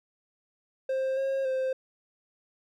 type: tone with pitch steps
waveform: triangle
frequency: 528 / 539 / 523 Hz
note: C5 / C#5 / C5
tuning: +16 / -49 / -1 cents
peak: -24 dBFS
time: 0.89-1.73 s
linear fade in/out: 5 ms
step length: 280 ms
effects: none